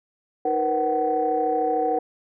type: tone cluster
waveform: sine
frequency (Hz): 312.7 / 471.6 / 505 / 751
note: D#4 / A#4 / B4 / F#5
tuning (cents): +9 / +20 / +39 / +26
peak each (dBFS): -29 / -24 / -29 / -22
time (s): 0.45-1.99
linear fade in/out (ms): 5
effects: tanh soft clip ceiling -11 dBFS